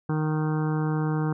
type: harmonic tone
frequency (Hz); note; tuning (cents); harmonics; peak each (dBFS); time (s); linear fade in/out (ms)
154.8; D#3; -9; 1 / 2 / 3 / 5 / 6 / 7 / 8 / 9 / 10; -24 / -30 / -34 / -38 / -40 / -41 / -42 / -43 / -44; 0.09-1.33; 5
effects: none